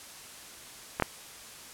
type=clicks; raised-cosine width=0.5 ms; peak=-13 / -8 dBFS; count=2; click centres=0.999 / 1.023 s; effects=white hiss -47 dBFS RMS until 1.73 s + low-pass 11000 Hz 12 dB/octave